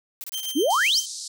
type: noise bursts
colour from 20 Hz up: blue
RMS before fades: -35 dBFS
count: 6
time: 0.21-0.514 s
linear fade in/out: 0 ms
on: 29 ms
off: 26 ms
type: tone with tremolo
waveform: sawtooth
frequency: 3136 Hz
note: G7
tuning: in tune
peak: -23 dBFS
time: 0.33-1.06 s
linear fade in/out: 10 ms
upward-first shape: triangle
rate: 8.1 Hz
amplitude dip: 60%
type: exponential sweep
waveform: sine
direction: up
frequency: 250.8 to 6645 Hz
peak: -18 dBFS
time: 0.55-1.01 s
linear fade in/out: 20 ms
type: band-pass noise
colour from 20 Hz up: pink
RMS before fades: -35 dBFS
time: 0.7-1.28 s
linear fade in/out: 5 ms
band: 4200 to 9000 Hz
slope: 48 dB/octave
effects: none